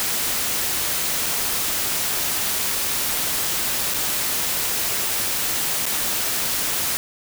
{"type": "noise with dropouts", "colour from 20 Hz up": "white", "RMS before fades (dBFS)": -23, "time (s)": [0, 6.97], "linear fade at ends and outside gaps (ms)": 0, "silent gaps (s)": [[1.261, 1.264], [3.938, 3.943], [5.856, 5.864]], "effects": []}